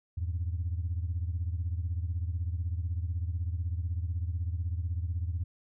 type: beating tone pair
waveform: sine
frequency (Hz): 82.41 / 98.41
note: E2 / G2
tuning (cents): 0 / +7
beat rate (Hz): 16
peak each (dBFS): -30 / -34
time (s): 0.17-5.44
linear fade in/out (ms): 10
effects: tanh soft clip ceiling -24 dBFS